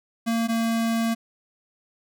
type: tone pair in turn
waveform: square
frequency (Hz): 229.1 / 228.1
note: A#3 / A#3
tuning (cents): -30 / -37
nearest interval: unison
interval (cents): 7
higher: first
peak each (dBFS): -22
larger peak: neither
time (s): 0.26-0.48 / 0.48-1.15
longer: second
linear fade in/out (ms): 20
effects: none